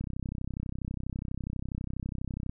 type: click train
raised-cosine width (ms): 5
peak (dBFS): -22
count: 81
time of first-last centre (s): 0.01-2.494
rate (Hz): 32.2
effects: none